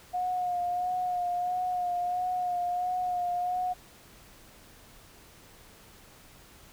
sine tone with vibrato, 719 Hz, F#5, 50 cents flat, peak -27 dBFS, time 0.13-3.74 s, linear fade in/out 20 ms, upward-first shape sine, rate 1.5 Hz, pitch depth 27 cents each way, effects pink hiss -54 dBFS RMS until 6.72 s

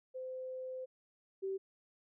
sine tone pair in turn, 515 / 385.8 Hz, C5 / G4, -28 / -28 cents, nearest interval perfect fourth, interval 500 cents, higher first, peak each -40 / -35 dBFS, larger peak second, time 0.14-0.86 / 1.42-1.58 s, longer first, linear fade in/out 20 ms, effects none

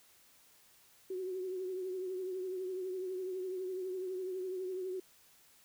sine tone with vibrato, 371.6 Hz, F#4, 7 cents sharp, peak -36 dBFS, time 1.1-5 s, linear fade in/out 5 ms, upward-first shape triangle, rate 12 Hz, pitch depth 55 cents each way, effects white hiss -64 dBFS RMS until 5.64 s

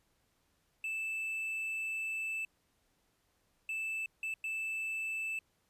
triangle tone bursts at uneven times, 2637 Hz, E7, in tune, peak -33 dBFS, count 4, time 0.84-2.45 / 3.69-4.06 / 4.23-4.34 / 4.44-5.39 s, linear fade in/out 2 ms, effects pink hiss -75 dBFS RMS until 5.69 s + resampled to 32000 Hz

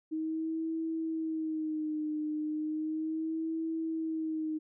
sine tone with vibrato, 314.2 Hz, D#4, 17 cents sharp, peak -31 dBFS, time 0.11-4.59 s, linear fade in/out 20 ms, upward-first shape sine, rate 0.35 Hz, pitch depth 54 cents each way, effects none

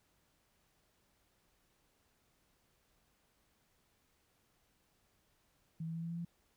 sine tone with pitch steps, 162.1 / 163.79 / 165.51 / 167.24 / 168.98 / 170.75 Hz, E3 / E3 / E3 / E3 / E3 / F3, -29 / -11 / +7 / +25 / +43 / -39 cents, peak -38 dBFS, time 5.8-6.25 s, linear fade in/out 5 ms, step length 75 ms, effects pink hiss -75 dBFS RMS until 6.56 s

